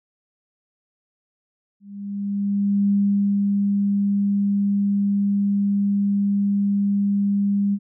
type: tone with ADSR envelope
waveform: sine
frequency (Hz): 200.9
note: G3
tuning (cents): +43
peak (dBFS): -15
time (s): 1.8-7.79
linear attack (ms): 1100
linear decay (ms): 480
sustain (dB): -2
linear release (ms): 56
effects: none